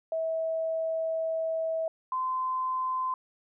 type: tone pair in turn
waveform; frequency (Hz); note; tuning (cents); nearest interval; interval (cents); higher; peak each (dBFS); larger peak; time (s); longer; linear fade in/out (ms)
sine; 648 / 1031.1; E5 / C6; -30 / -26; minor sixth; 804; second; -27 / -27; neither; 0.12-1.88 / 2.12-3.14; first; 2
effects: none